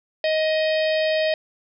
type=harmonic tone; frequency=627 Hz; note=D#5; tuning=13 cents sharp; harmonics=1 / 3 / 4 / 5 / 6 / 7 / 8; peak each=-19 / -29 / -31 / -33 / -35 / -36 / -37 dBFS; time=0.24-1.34 s; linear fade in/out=2 ms; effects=none